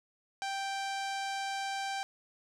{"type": "tone with low-pass filter", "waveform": "sawtooth", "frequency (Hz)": 784, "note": "G5", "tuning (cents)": 0, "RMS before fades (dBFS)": -36, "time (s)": [0.42, 2.03], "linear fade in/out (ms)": 0, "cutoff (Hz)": 6600, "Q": 1.1, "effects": []}